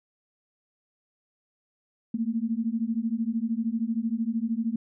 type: beating tone pair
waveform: sine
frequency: 221.1 / 234.1 Hz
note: A3 / A#3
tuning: +9 / +8 cents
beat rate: 13 Hz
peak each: -28 dBFS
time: 2.14-4.76 s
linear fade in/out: 5 ms
effects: none